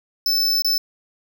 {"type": "tone with dropouts", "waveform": "square", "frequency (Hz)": 5274, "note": "E8", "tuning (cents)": 0, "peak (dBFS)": -17, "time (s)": [0.26, 0.78], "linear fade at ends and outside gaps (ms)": 2, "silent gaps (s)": [0.621, 0.646], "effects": []}